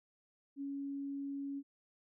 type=tone; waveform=sine; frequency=278.8 Hz; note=C#4; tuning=10 cents sharp; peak=-38 dBFS; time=0.56-1.63 s; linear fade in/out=50 ms; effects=none